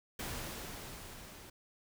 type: noise with level ramp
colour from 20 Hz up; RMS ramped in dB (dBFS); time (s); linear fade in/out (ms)
pink; -40 to -53; 0.19-1.5; 5
effects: none